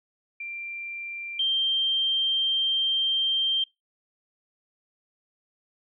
sine tone pair in turn, 2367 / 3160 Hz, D7 / G7, +13 / +13 cents, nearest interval perfect fourth, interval 500 cents, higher second, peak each -32 / -21 dBFS, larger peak second, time 0.4-1.39 / 1.39-3.64 s, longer second, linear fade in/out 5 ms, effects noise-tail reverb RT60 0.2 s tail -24 dB re dry

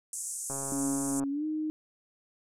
white band-pass noise, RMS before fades -37 dBFS, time 0.13-1.2 s, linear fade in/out 2 ms, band 6600 to 9900 Hz, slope 48 dB/octave
click train, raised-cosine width 1 ms, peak -26 dBFS, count 102, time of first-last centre 0.5-1.237 s, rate 137 Hz
sine tone with pitch glide, 277.2 to 309.4 Hz, C#4 to D#4, 0 to -10 cents, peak -29 dBFS, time 0.72-1.7 s, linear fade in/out 0 ms, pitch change +190 cents, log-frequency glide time 1.3-1.45 s
effects none

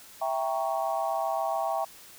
sine chord, E diminished seventh, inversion none, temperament equal with one note detuned, 659.3 / 786.7 / 932.3 / 1108.7 Hz, E5 / G5 / Bb5 / Db6, 0 / +6 / 0 / 0 cents, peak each -30 / -30 / -35 / -35 dBFS, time 0.21-1.85 s, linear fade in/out 10 ms, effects white hiss -50 dBFS RMS until 2.18 s

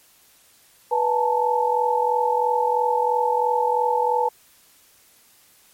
sine tone cluster, 490.5 / 857 / 900 Hz, B4 / A5 / A5, -12 / -46 / +39 cents, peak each -22 dBFS, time 0.91-4.29 s, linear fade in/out 10 ms, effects white hiss -55 dBFS RMS until 5.73 s + MP3 64 kbps

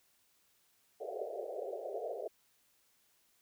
pink band-pass noise, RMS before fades -41 dBFS, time 1-2.28 s, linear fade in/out 5 ms, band 380 to 720 Hz, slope 96 dB/octave, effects white hiss -72 dBFS RMS until 3.41 s

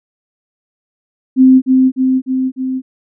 sine tone with echo, 260 Hz, C4, 11 cents flat, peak -3 dBFS, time 1.36-1.62 s, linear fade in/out 50 ms, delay 300 ms, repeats 4, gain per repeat -3 dB, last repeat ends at 2.82 s, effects none

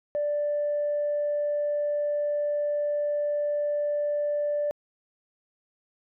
sine tone, 587.3 Hz, D5, in tune, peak -23 dBFS, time 0.15-4.71 s, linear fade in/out 0 ms, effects tanh soft clip ceiling -20 dBFS

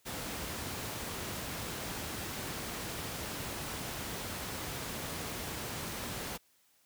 pink noise, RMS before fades -39 dBFS, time 0.05-6.38 s, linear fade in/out 20 ms, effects white hiss -69 dBFS RMS until 6.85 s + high-pass 60 Hz 12 dB/octave

